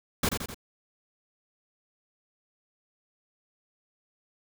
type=noise with echo; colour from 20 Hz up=pink; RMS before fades=-25 dBFS; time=0.23-0.29 s; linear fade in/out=5 ms; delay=85 ms; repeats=3; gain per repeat=-5 dB; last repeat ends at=0.545 s; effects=none